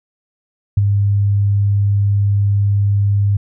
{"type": "tone with ADSR envelope", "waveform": "sine", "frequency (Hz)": 101, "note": "G#2", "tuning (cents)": -48, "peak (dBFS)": -6, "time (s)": [0.77, 3.37], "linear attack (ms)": 6, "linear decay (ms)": 23, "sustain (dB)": -5, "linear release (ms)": 6, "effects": []}